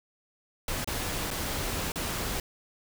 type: noise with dropouts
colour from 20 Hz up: pink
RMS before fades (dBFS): -32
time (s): 0.68-2.4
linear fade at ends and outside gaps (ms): 2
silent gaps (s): 0.845-0.874 / 1.305-1.311 / 1.92-1.957
effects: none